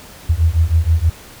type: beating tone pair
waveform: sine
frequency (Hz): 78.7 / 85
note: D#2 / F2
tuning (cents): +20 / -46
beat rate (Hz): 6.3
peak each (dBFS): -14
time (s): 0.29-1.1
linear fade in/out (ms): 10
effects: pink hiss -39 dBFS RMS until 1.4 s